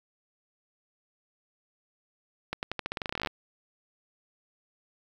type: accelerating click train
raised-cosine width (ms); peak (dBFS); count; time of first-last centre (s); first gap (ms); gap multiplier
0.3; -15; 19; 2.53-3.272; 99; 0.88
effects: 8-bit